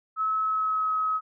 sine tone with pitch glide, 1293 to 1275.9 Hz, E6 to D#6, -34 to +43 cents, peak -23 dBFS, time 0.16-1.21 s, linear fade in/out 50 ms, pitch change -23 cents, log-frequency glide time 0.4-0.92 s, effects none

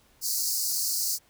pink high-pass noise, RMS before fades -28 dBFS, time 0.21-1.19 s, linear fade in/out 50 ms, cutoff 4400 Hz, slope 96 dB/octave, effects pink hiss -62 dBFS RMS until 1.29 s

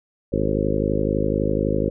harmonic tone with a mistuned harmonic, 51.91 Hz, G#1, in tune, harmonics 1 / 2 / 3 / 4 / 5 / 6 / 7 / 8 / 9 / 10, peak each -28 / -28 / -28 / -28 / -28 / -28 / -28 / -28 / -28 / -28 dBFS, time 0.32-1.9 s, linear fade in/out 10 ms, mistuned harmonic 10, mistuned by +64 cents, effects none

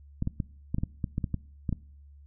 clicks, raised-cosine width 5 ms, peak -16 dBFS, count 12, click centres 0.224 / 0.274 / 0.402 / 0.745 / 0.784 / 0.835 / 1.042 / 1.181 / 1.242 / 1.343 / 1.692 / 1.727 s, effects noise-tail reverb RT60 0.6 s tail -23 dB re dry + added 71 Hz sine -49 dBFS peak until 2.26 s

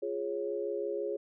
sine chord, Db major, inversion first, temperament equal with one note detuned, 349.2 / 415.3 / 549.3 Hz, F4 / Ab4 / Db5, 0 / 0 / -16 cents, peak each -38 / -34 / -37 dBFS, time 0.02-1.17 s, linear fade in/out 10 ms, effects none

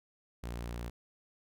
sawtooth tone, 59 Hz, A#1, 22 cents sharp, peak -34 dBFS, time 0.43-0.9 s, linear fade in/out 10 ms, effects none

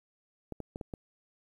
clicks, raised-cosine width 2 ms, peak -25 dBFS, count 5, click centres 0.523 / 0.603 / 0.759 / 0.812 / 0.938 s, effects 10-bit

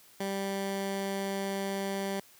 15% pulse tone, 196 Hz, G3, in tune, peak -25 dBFS, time 0.2-2.2 s, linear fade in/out 5 ms, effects white hiss -58 dBFS RMS until 2.39 s + high-pass 60 Hz 12 dB/octave

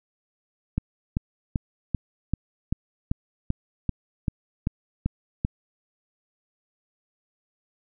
click train, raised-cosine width 5 ms, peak -11 dBFS, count 13, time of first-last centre 0.78-5.449 s, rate 2.57 Hz, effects none

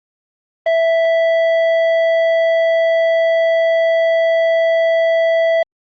triangle tone with tanh clipping, 659.3 Hz, E5, in tune, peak -13 dBFS, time 0.66-5.63 s, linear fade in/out 5 ms, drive 16 dB, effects low-pass 3000 Hz 12 dB/octave + Opus 24 kbps

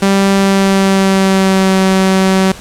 sawtooth tone with pitch glide, 196 to 190.09 Hz, G3 to F#3, 0 to +47 cents, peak -4 dBFS, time 0.02-2.52 s, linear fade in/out 5 ms, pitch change -53 cents, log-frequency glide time 0.32-1.77 s, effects pink hiss -32 dBFS RMS until 2.6 s + low-pass 10000 Hz 12 dB/octave

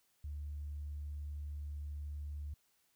sine tone, 73.42 Hz, D2, in tune, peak -39 dBFS, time 0.24-2.54 s, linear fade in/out 5 ms, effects tanh soft clip ceiling -35 dBFS + white hiss -75 dBFS RMS until 2.95 s

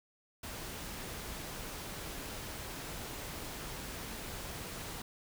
pink noise, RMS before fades -43 dBFS, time 0.43-5.02 s, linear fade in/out 5 ms, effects none

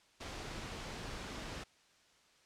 pink noise, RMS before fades -44 dBFS, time 0.2-1.64 s, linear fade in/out 10 ms, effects white hiss -67 dBFS RMS until 2.45 s + low-pass 6000 Hz 12 dB/octave

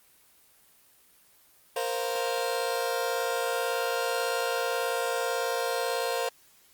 sawtooth chord, Bb suspended second, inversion none, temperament just, 466.2 / 524.4 / 699.2 Hz, Bb4 / C5 / F5, 0 / +4 / +2 cents, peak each -27 / -27 / -29 dBFS, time 1.76-6.29 s, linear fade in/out 5 ms, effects white hiss -60 dBFS RMS until 6.73 s + Opus 24 kbps

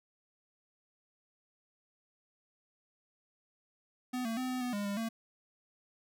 square tone with pitch steps, 251.4 / 226.5 / 255.5 / 253.9 / 247.6 / 204 / 201.3 / 226.5 Hz, B3 / A#3 / C4 / B3 / B3 / G#3 / G3 / A#3, +31 / -50 / -41 / +48 / +5 / -31 / +46 / -50 cents, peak -34 dBFS, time 4.13-5.09 s, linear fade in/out 10 ms, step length 120 ms, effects none

